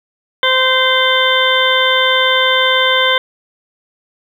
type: harmonic tone with a mistuned harmonic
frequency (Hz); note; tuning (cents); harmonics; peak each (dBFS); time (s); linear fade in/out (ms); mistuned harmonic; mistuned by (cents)
518; C5; -17; 1 / 2 / 3 / 4 / 6 / 7; -17 / -17 / -17 / -17 / -17 / -17; 0.43-3.18; 2; 7; -31
effects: 7-bit